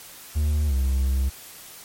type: tone with pitch glide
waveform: triangle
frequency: 75 to 66.05 Hz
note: D2 to C2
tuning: +37 to +17 cents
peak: -17 dBFS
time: 0.35-1.3 s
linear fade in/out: 20 ms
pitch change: -220 cents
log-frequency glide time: 0.67-0.74 s
effects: white hiss -43 dBFS RMS until 1.84 s + MP3 64 kbps